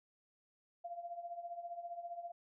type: tone with tremolo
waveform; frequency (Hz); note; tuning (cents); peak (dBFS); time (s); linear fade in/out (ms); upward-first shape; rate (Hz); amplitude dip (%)
sine; 691; F5; -19; -39; 0.84-2.32; 10; triangle; 15; 80
effects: none